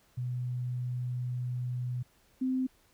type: tone pair in turn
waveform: sine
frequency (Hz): 124.2 / 258.9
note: B2 / C4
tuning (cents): +10 / -18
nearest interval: octave + minor second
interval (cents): 1272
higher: second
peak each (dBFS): -31 / -27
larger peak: second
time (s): 0.17-2.03 / 2.41-2.67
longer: first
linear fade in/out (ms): 10
effects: pink hiss -66 dBFS RMS until 2.93 s

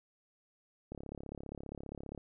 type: click train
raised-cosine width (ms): 2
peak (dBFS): -30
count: 45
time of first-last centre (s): 0.92-2.177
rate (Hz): 35
effects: none

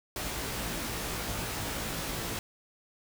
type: noise with comb filter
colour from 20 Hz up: pink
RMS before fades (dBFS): -35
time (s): 0.16-2.39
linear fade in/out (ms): 2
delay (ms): 18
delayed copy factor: +0.8
effects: none

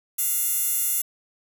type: tone with high-pass filter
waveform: 15% pulse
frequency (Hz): 699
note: F5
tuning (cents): +1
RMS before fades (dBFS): -24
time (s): 0.18-1.02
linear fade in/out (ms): 10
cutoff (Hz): 11000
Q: 1.3
effects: 7-bit

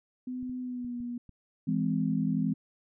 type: tone with pitch glide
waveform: sine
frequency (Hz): 252.4 to 241.4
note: B3 to B3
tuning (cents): +38 to -39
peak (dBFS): -33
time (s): 0.27-1.18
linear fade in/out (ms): 5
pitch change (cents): -77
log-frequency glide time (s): 0.6-0.97
type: clicks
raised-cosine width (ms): 5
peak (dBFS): -38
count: 5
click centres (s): 0.428 / 0.496 / 0.847 / 1.004 / 1.293
type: chord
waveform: sine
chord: E augmented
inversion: none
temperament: just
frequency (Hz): 164.81 / 206 / 257.5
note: E3 / G#3 / B#3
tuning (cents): 0 / -14 / -28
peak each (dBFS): -30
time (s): 1.67-2.54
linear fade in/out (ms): 10
effects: none

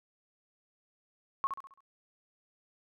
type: tone with echo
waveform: sine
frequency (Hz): 1094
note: C#6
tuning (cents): -23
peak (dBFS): -26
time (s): 1.44-1.47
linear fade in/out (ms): 0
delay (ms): 67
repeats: 5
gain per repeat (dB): -7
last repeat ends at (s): 1.805
effects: none

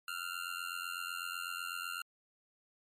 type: tone with amplitude modulation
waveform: 25% pulse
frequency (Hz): 1391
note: F6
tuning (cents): -7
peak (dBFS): -31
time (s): 0.08-2.02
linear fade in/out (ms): 2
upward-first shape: sine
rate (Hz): 88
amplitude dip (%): 85
effects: MP3 64 kbps

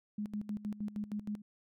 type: tone with tremolo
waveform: sine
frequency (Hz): 208.8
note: G#3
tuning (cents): +10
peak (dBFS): -34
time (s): 0.18-1.42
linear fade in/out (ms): 5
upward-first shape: square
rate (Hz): 6.4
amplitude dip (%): 80
effects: none

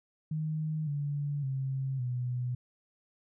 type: tone with pitch steps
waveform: sine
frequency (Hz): 155.56 / 144.31 / 133.87 / 124.18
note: D#3 / D3 / C3 / B2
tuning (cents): 0 / -30 / +40 / +10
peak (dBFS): -30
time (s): 0.31-2.55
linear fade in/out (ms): 5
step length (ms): 560
effects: none

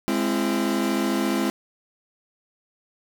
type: chord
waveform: 40% pulse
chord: Ab augmented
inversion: none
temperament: equal with one note detuned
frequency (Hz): 207.7 / 261.6 / 336.7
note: Ab3 / C4 / E4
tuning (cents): 0 / 0 / +37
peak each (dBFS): -25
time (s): 0.08-1.5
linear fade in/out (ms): 0
effects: none

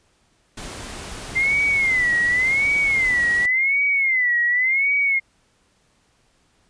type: noise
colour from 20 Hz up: pink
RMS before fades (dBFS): -34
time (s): 0.57-3.46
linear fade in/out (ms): 5
type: tone with vibrato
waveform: sine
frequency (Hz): 2077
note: C7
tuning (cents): -13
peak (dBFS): -16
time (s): 1.35-5.2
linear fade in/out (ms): 20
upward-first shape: sine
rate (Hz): 0.9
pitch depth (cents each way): 150
effects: pink hiss -62 dBFS RMS until 6.69 s + resampled to 22050 Hz

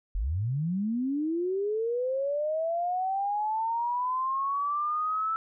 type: linear sweep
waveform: sine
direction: up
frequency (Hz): 38.81 to 1323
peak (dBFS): -26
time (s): 0.15-5.36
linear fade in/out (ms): 0
effects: none

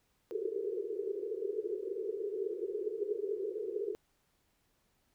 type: band-pass noise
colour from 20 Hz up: white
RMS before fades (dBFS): -37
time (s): 0.31-3.95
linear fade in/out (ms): 0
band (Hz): 370 to 450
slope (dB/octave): 96
effects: pink hiss -75 dBFS RMS until 5.14 s

